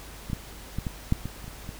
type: clicks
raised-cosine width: 5 ms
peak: -22 / -15 / -17 / -17 / -9 / -19 / -30 / -27 / -23 dBFS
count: 9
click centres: 0.3 / 0.332 / 0.786 / 0.868 / 1.124 / 1.256 / 1.443 / 1.48 / 1.691 s
effects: added 50 Hz sine -45 dBFS peak until 1.79 s + pink hiss -45 dBFS RMS until 1.79 s